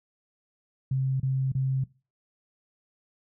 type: tone bursts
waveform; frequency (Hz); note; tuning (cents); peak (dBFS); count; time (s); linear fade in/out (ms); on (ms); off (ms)
sine; 132.7; C3; +25; -23; 3; 0.91-1.84; 5; 290; 30
effects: noise-tail reverb RT60 0.3 s tail -20 dB re dry